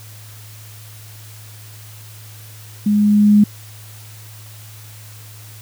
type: tone with level ramp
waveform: sine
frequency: 207.9 Hz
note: G#3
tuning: 2 cents sharp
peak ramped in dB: -12 to -6 dBFS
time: 2.86-3.44 s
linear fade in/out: 5 ms
effects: added 107 Hz sine -37 dBFS peak until 5.61 s + white hiss -42 dBFS RMS until 5.61 s